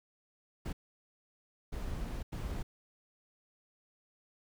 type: noise bursts at uneven times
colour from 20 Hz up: brown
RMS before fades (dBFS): -38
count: 3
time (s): 0.65-0.73 / 1.72-2.23 / 2.32-2.63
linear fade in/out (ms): 10
effects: none